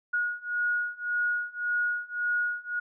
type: beating tone pair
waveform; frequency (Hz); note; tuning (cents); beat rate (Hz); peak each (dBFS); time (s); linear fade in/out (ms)
sine; 1446 / 1447.8; F#6 / F#6; -40 / -38; 1.8; -30 / -29; 0.13-2.8; 10
effects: none